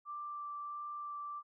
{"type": "tone with vibrato", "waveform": "sine", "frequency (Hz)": 1174.7, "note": "D6", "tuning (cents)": 0, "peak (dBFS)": -40, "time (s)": [0.05, 1.43], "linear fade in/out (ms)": 50, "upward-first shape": "sine", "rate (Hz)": 1.5, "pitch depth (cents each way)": 8, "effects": []}